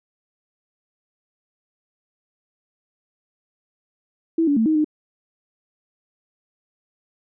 sine tone with pitch steps, 327.9 / 286.4 / 223.1 / 313.3 / 304.9 Hz, E4 / D4 / A3 / D#4 / D#4, -9 / -43 / +24 / +12 / -35 cents, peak -15 dBFS, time 4.38-4.845 s, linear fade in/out 5 ms, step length 93 ms, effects none

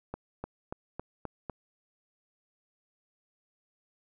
accelerating click train, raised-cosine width 1 ms, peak -22 dBFS, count 6, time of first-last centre 0.14-1.497 s, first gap 300 ms, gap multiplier 0.95, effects none

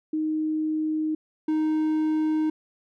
sine / triangle tone pair in turn, 311.1 / 311.1 Hz, D#4 / D#4, 0 / 0 cents, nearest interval unison, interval 0 cents, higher neither, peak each -23 / -19 dBFS, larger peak second, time 0.13-1.15 / 1.48-2.5 s, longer neither, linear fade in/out 5 ms, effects none

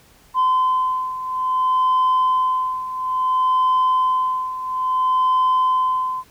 sine beating tone pair, 1025 / 1025.59 Hz, C6 / C6, -36 / -35 cents, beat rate 0.59 Hz, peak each -20 / -16 dBFS, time 0.34-6.24 s, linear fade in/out 50 ms, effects tanh soft clip ceiling -12 dBFS + pink hiss -52 dBFS RMS until 6.3 s

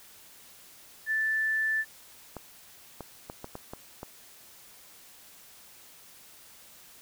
sine tone, 1760 Hz, A6, in tune, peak -25 dBFS, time 1.06-1.85 s, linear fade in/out 50 ms
clicks, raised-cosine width 1 ms, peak -24 dBFS, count 7, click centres 2.367 / 3.007 / 3.299 / 3.444 / 3.554 / 3.735 / 4.031 s
effects white hiss -53 dBFS RMS until 7.01 s

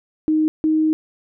sine tone pair in turn, 311.1 / 312.9 Hz, D#4 / D#4, 0 / +10 cents, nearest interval unison, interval 10 cents, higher second, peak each -14 dBFS, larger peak neither, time 0.28-0.48 / 0.64-0.93 s, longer second, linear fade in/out 0 ms, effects none

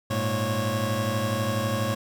25% pulse tone cluster, 103.3 / 115.5 / 549 Hz, G#2 / A#2 / C#5, -9 / -16 / -17 cents, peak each -25 dBFS, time 0.1-1.95 s, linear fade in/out 10 ms, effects none

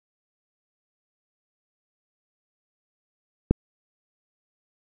click, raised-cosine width 3 ms, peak -4 dBFS, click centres 3.51 s, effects none

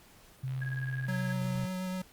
sine tone with pitch glide, 130.81 to 129.53 Hz, C3 to C3, 0 to -17 cents, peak -32 dBFS, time 0.43-1.66 s, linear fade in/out 10 ms, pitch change -17 cents, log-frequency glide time 0.56-1.13 s
click train, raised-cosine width 0.3 ms, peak -36 dBFS, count 86, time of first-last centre 0.48-1.669 s, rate 71.5 Hz
sine tone with tremolo, 1650 Hz, G#6, 12 cents flat, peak -36 dBFS, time 0.61-1.34 s, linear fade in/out 10 ms, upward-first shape sine, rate 19 Hz, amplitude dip 85%
square tone with vibrato, 185 Hz, F#3, in tune, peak -34 dBFS, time 1.08-2.02 s, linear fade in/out 5 ms, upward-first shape sine, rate 8.3 Hz, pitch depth 13 cents each way
effects pink hiss -58 dBFS RMS until 2.12 s + Opus 48 kbps

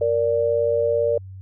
sine tone pair together, 466.2 / 584 Hz, A#4 / D5, 0 / -10 cents, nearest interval major third, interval 390 cents, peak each -20 dBFS, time 0.01-1.18 s, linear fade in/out 5 ms, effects added 95 Hz sine -35 dBFS peak until 1.41 s

